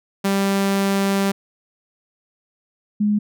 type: tone pair in turn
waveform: sawtooth / sine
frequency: 196.7 / 208.4 Hz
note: G3 / G#3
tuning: +6 / +6 cents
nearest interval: minor second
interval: 100 cents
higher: second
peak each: -13 / -15 dBFS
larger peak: first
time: 0.24-1.32 / 3-3.19 s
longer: first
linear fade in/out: 10 ms
effects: none